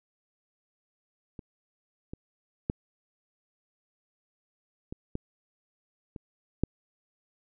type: clicks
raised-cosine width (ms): 3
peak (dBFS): -28 / -25 / -14 / -24 / -19 / -27 / -11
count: 7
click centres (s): 1.392 / 2.135 / 2.699 / 4.925 / 5.154 / 6.162 / 6.636
effects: none